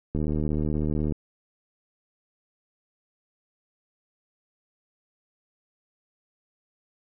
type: click train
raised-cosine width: 3 ms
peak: -15 dBFS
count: 75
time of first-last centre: 0.15-1.122 s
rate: 76.1 Hz
effects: none